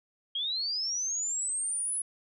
sine linear sweep, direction up, 3195 to 10360 Hz, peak -29 dBFS, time 0.35-2.02 s, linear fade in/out 5 ms, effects none

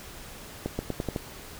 accelerating click train, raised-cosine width 2 ms, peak -15 dBFS, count 6, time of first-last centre 0.66-1.162 s, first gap 130 ms, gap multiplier 0.87, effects pink hiss -44 dBFS RMS until 1.59 s

